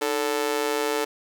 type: tone with amplitude modulation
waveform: sawtooth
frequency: 440 Hz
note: A4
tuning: in tune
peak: -15 dBFS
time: 0.01-1.05 s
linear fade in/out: 10 ms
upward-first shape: sine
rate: 133 Hz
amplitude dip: 95%
effects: none